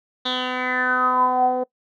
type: tone with low-pass filter sweep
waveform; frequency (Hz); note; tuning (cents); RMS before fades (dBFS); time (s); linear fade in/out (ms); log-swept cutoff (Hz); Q
10% pulse; 252.9; B3; +41; -21; 0.25-1.64; 10; 3700 to 580; 8.7
effects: noise-tail reverb RT60 0.1 s tail -22 dB re dry